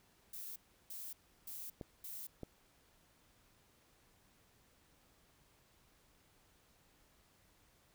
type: noise bursts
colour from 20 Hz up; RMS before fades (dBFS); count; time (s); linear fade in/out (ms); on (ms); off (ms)
violet; -47; 4; 0.33-2.27; 5; 230; 340
type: clicks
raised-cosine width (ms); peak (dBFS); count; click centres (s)
2; -31; 2; 1.812 / 2.433
effects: pink hiss -70 dBFS RMS until 7.94 s